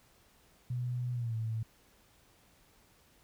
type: tone with pitch glide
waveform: sine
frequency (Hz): 123.47 to 111.92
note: B2 to A2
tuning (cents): 0 to +30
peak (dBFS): -32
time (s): 0.7-1.63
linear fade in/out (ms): 5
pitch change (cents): -170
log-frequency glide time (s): 1.13-1.36
effects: pink hiss -65 dBFS RMS until 3.23 s